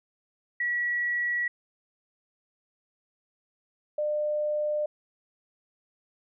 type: tone pair in turn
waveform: sine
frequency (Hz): 1931 / 600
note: B6 / D5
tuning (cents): -39 / +37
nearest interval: octave + minor sixth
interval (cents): 2024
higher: first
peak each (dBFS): -25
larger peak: neither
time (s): 0.6-1.48 / 3.98-4.86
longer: neither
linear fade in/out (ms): 5
effects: none